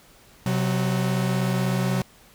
45% pulse tone pair together, 128.71 / 185 Hz, C3 / F#3, -28 / 0 cents, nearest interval tritone, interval 628 cents, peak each -24 dBFS, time 0.46-2.02 s, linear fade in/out 2 ms, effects pink hiss -53 dBFS RMS until 2.34 s

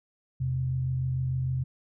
sine tone pair together, 82.55 / 129.2 Hz, E2 / C3, +3 / -21 cents, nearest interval minor sixth, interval 776 cents, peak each -35 / -26 dBFS, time 0.4-1.64 s, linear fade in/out 10 ms, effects none

